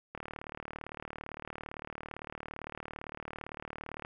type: click train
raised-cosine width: 0.5 ms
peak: -25 dBFS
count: 148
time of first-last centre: 0.15-4.049 s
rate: 37.7 Hz
effects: none